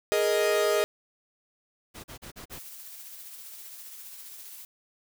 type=chord; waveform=45% pulse; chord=Ab suspended second; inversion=none; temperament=equal; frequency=415.3 / 466.2 / 622.3 Hz; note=Ab4 / Bb4 / Eb5; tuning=0 / 0 / 0 cents; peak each=-26 / -29 / -26 dBFS; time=0.12-0.84 s; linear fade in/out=0 ms
type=noise bursts; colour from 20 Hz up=pink; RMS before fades=-43 dBFS; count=5; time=1.94-2.596 s; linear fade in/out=20 ms; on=100 ms; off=39 ms
type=noise with tremolo; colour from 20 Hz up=blue; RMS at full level=-43 dBFS; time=2.52-4.65 s; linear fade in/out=2 ms; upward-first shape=sine; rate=15 Hz; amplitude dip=30%
effects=none